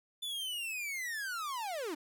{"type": "linear sweep", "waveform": "45% pulse", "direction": "down", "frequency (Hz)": [3520, 278.8], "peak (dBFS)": -36, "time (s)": [0.22, 1.95], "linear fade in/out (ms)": 10, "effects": []}